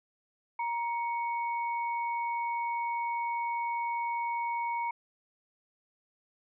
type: tone pair together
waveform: sine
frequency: 940 / 2225 Hz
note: A#5 / C#7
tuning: +14 / +6 cents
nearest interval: octave + minor third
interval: 1492 cents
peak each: -30 / -39 dBFS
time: 0.59-4.91 s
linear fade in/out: 5 ms
effects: none